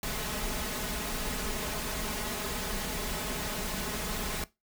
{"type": "noise with comb filter", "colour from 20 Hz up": "pink", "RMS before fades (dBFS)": -34, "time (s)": [0.03, 4.44], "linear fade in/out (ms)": 2, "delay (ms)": 4.7, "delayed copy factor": 0.6, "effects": ["noise-tail reverb RT60 0.2 s tail -18 dB re dry"]}